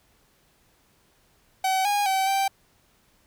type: tone with pitch steps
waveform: 45% pulse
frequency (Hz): 759 / 819 / 767 / 781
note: F#5 / G#5 / G5 / G5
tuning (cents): +44 / -24 / -38 / -7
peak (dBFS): -21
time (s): 1.64-2.48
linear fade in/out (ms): 5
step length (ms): 210
effects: pink hiss -63 dBFS RMS until 3.26 s